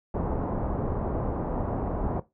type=low-pass noise; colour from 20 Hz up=pink; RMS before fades=-29 dBFS; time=0.14-2.2 s; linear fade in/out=5 ms; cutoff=960 Hz; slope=24 dB/octave; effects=noise-tail reverb RT60 0.2 s tail -17 dB re dry